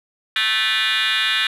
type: tone with frequency modulation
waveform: sine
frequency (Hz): 2637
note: E7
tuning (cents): 0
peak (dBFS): -14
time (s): 0.36-1.47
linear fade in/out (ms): 2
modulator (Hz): 221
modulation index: 5.5
effects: tanh soft clip ceiling -15 dBFS